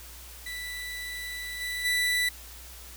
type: tone with level steps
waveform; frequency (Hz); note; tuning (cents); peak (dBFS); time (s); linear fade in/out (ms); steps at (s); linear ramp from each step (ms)
30% pulse; 1975.5; B6; 0; -32 / -28 / -21; 0.46-2.29; 5; 1.6 / 1.84; 20
effects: added 60 Hz sine -47 dBFS peak until 2.96 s + white hiss -47 dBFS RMS until 2.96 s